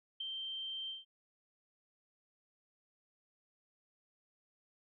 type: tone with ADSR envelope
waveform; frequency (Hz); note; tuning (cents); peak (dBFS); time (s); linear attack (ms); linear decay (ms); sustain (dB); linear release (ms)
sine; 3136; G7; 0; -34; 0.2-1.05; 9; 4; -5; 160
effects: none